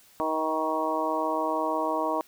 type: harmonic tone with a mistuned harmonic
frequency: 158 Hz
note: D#3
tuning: 27 cents sharp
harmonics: 2 / 3 / 4 / 5 / 6 / 7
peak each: -32 / -34 / -30 / -35 / -30 / -32 dBFS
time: 0.2-2.21 s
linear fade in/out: 0 ms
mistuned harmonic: 5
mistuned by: -17 cents
effects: white hiss -57 dBFS RMS until 2.27 s